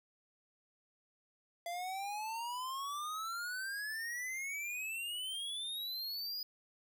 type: exponential sweep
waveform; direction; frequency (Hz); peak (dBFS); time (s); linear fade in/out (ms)
square; up; 680 to 4978; -39; 1.66-6.43; 2
effects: none